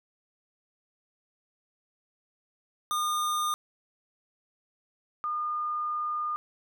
square / sine tone pair in turn, 1216 / 1216 Hz, D#6 / D#6, -40 / -40 cents, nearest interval unison, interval 0 cents, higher neither, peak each -27 / -28 dBFS, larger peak first, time 2.91-3.54 / 5.24-6.36 s, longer second, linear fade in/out 0 ms, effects none

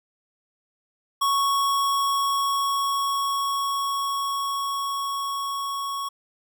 square tone with level ramp, 1108.7 Hz, C#6, in tune, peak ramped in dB -20 to -28 dBFS, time 1.21-6.09 s, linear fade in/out 10 ms, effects none

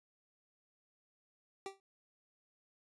25% pulse tone with exponential decay, 389.8 Hz, G4, 10 cents flat, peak -34 dBFS, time 1.66-1.8 s, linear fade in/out 1 ms, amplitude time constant 29 ms, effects resampled to 22050 Hz

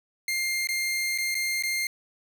sawtooth tone with dropouts, 2111 Hz, C7, 15 cents sharp, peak -22 dBFS, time 0.28-1.87 s, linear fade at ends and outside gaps 2 ms, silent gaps 0.672-0.688 / 1.178-1.184 / 1.345-1.351 / 1.625-1.635 s, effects none

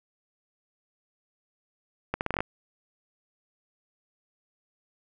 accelerating click train, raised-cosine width 0.5 ms, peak -12 dBFS, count 8, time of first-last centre 2.14-2.405 s, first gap 69 ms, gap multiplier 0.79, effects none

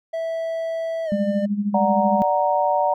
triangle tone with pitch glide, 656 to 598.1 Hz, E5 to D5, -9 to +31 cents, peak -21 dBFS, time 0.13-1.46 s, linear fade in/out 10 ms, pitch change -160 cents, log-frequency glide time 1.05-1.11 s
sine tone with tremolo, 204.9 Hz, G#3, 23 cents flat, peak -17 dBFS, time 1.12-2.22 s, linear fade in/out 0 ms, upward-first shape sine, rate 13 Hz, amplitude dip 70%
sine chord, D augmented, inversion none, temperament equal, 587.3 / 740 / 932.3 Hz, D5 / F#5 / A#5, 0 / 0 / 0 cents, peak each -21 dBFS, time 1.74-2.94 s, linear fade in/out 5 ms
effects none

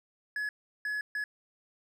triangle tone bursts at uneven times, 1696 Hz, G#6, 36 cents sharp, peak -29 dBFS, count 3, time 0.36-0.49 / 0.85-1.01 / 1.15-1.24 s, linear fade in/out 2 ms, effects none

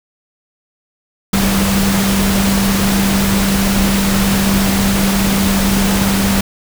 sine tone in noise, 196 Hz, G3, in tune, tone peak -13 dBFS, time 1.33-6.41 s, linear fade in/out 5 ms, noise pink, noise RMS -17 dBFS, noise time 1.33-6.41 s, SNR +1 dB, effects none

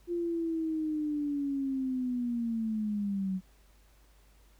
sine linear sweep, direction down, 349.2 to 185 Hz, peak -29 dBFS, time 0.07-3.41 s, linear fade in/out 50 ms, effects added 50 Hz sine -59 dBFS peak until 4.59 s + pink hiss -66 dBFS RMS until 4.59 s

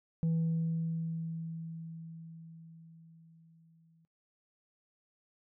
sine tone with exponential decay, 163.7 Hz, E3, 12 cents flat, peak -24 dBFS, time 0.23-4.05 s, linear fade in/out 0 ms, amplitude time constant 830 ms, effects noise-tail reverb RT60 0.5 s tail -26 dB re dry + tanh soft clip ceiling -26 dBFS

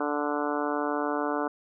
harmonic tone, 146.83 Hz, D3, in tune, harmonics 2 / 3 / 4 / 5 / 6 / 7 / 8 / 9 / 10, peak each -31 / -33 / -34 / -35 / -36 / -36 / -37 / -38 / -38 dBFS, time 0-1.48 s, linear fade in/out 5 ms, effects none

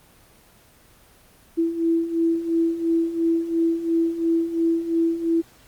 sine beating tone pair, 329.6 / 332.5 Hz, E4 / E4, 0 / +15 cents, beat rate 2.9 Hz, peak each -25 / -20 dBFS, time 1.57-5.42 s, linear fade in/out 20 ms, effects pink hiss -53 dBFS RMS until 5.67 s + Opus 24 kbps

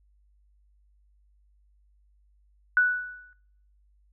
sine tone with exponential decay, 1480 Hz, F#6, in tune, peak -15 dBFS, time 2.77-3.33 s, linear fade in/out 1 ms, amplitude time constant 120 ms, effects noise-tail reverb RT60 0.7 s tail -20 dB re dry + added 50 Hz sine -60 dBFS peak until 4.12 s

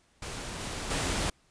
pink noise with level steps, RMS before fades -38 / -36 / -30 dBFS, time 0.22-1.3 s, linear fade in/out 5 ms, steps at 0.6 / 0.9 s, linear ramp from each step 10 ms, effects pink hiss -66 dBFS RMS until 1.5 s + resampled to 22050 Hz

